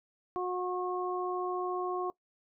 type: harmonic tone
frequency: 362.8 Hz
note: F#4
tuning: 34 cents flat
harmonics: 1 / 2 / 3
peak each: -33 / -37 / -37 dBFS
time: 0.36-2.1 s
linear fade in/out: 0 ms
effects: noise-tail reverb RT60 0.1 s tail -21 dB re dry